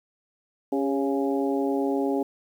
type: harmonic tone with a mistuned harmonic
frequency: 138.59 Hz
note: C#3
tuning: in tune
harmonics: 2 / 3 / 4 / 5 / 6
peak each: -25 / -27 / -32 / -35 / -34 dBFS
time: 0.72-2.23 s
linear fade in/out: 5 ms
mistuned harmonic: 3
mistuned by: -44 cents
effects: 9-bit